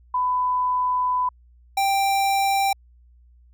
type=tone pair in turn; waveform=sine / square; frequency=1000 / 786.1 Hz; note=B5 / G5; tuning=+21 / +5 cents; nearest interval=major third; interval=416 cents; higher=first; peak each=-19 dBFS; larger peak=neither; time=0.14-1.29 / 1.77-2.73 s; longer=first; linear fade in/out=5 ms; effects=added 60 Hz sine -50 dBFS peak until 3.53 s